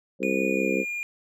harmonic tone, 65.41 Hz, C2, in tune, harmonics 3 / 4 / 5 / 6 / 7 / 8, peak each -30 / -30 / -30 / -30 / -30 / -30 dBFS, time 0.19-0.85 s, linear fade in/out 50 ms
triangle tone with pitch glide, 2457 to 2415 Hz, D#7 to D7, -22 to +48 cents, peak -27 dBFS, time 0.23-1.03 s, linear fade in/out 0 ms, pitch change -30 cents, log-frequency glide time 0.5-0.7 s
effects none

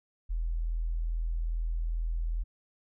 sine tone, 41.2 Hz, E1, in tune, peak -28 dBFS, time 0.29-2.44 s, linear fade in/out 20 ms, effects none

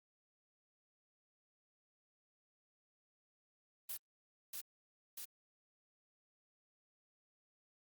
blue noise with echo, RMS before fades -43 dBFS, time 3.89-3.97 s, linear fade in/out 5 ms, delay 640 ms, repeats 2, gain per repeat -2 dB, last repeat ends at 5.25 s, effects Opus 32 kbps

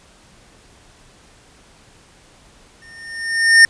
square tone with exponential growth, 1822 Hz, A#6, 40 cents flat, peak -4 dBFS, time 2.82-3.65 s, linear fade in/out 1 ms, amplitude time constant 180 ms, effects pink hiss -49 dBFS RMS until 3.69 s + resampled to 22050 Hz

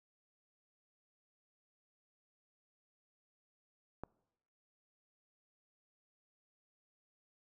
click, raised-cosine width 1 ms, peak -28 dBFS, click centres 4.036 s, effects noise-tail reverb RT60 0.9 s tail -24 dB re dry

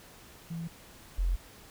sine tone pair in turn, 166.3 / 44.05 Hz, E3 / F1, +16 / +16 cents, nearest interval octave + major seventh, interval 2300 cents, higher first, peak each -34 / -25 dBFS, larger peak second, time 0.5-0.68 / 1.18-1.36 s, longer neither, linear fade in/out 10 ms, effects pink hiss -53 dBFS RMS until 1.7 s

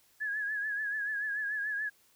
sine tone with vibrato, 1685 Hz, G#6, 25 cents sharp, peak -31 dBFS, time 0.2-1.9 s, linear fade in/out 20 ms, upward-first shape triangle, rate 6.9 Hz, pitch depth 76 cents each way, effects white hiss -66 dBFS RMS until 2.15 s

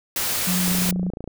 white noise, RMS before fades -24 dBFS, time 0.16-0.91 s, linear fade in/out 2 ms
sine tone with vibrato, 181 Hz, F#3, 38 cents flat, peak -21 dBFS, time 0.47-1.1 s, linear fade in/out 5 ms, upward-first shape sine, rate 20 Hz, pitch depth 14 cents each way
click train, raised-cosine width 2 ms, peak -19 dBFS, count 18, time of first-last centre 0.68-1.276 s, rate 28.5 Hz
effects none

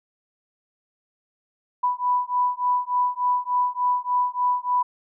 sine beating tone pair, 987.8 / 991.2 Hz, B5 / B5, 0 / +6 cents, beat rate 3.4 Hz, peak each -23 dBFS, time 1.83-4.83 s, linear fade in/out 10 ms, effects none

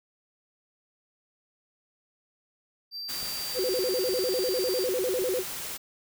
triangle tone, 4690 Hz, D8, 3 cents flat, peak -33 dBFS, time 2.91-4.88 s, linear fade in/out 50 ms
white noise, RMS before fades -36 dBFS, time 3.08-5.78 s, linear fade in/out 20 ms
clicks, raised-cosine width 2 ms, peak -32 dBFS, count 3, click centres 3.229 / 4.132 / 5.219 s
sine tone with vibrato, 433.8 Hz, A4, 25 cents flat, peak -25 dBFS, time 3.54-5.44 s, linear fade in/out 50 ms, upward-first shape square, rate 10 Hz, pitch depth 260 cents each way
effects none

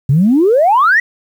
sine exponential sweep, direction up, 127.6 to 1975.5 Hz, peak -6 dBFS, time 0.09-1 s, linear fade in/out 5 ms, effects tanh soft clip ceiling -2 dBFS + 7-bit

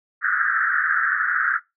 pink band-pass noise, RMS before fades -21 dBFS, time 0.21-1.6 s, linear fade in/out 50 ms, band 1300 to 1800 Hz, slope 96 dB/octave, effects noise-tail reverb RT60 0.2 s tail -20 dB re dry

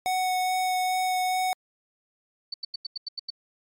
square tone with vibrato, 740 Hz, F#5, in tune, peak -24 dBFS, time 0.06-1.53 s, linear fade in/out 0 ms, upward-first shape sine, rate 2.4 Hz, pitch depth 8 cents each way
sine tone bursts, 4513 Hz, C#8, 30 cents sharp, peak -29 dBFS, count 8, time 2.52-3.304 s, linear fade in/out 5 ms, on 21 ms, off 88 ms
effects MP3 96 kbps

